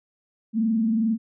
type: tone with frequency modulation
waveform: sine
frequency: 223 Hz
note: A3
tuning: 23 cents sharp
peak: -19 dBFS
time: 0.53-1.18 s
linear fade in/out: 50 ms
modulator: 22.3 Hz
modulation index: 0.5
effects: none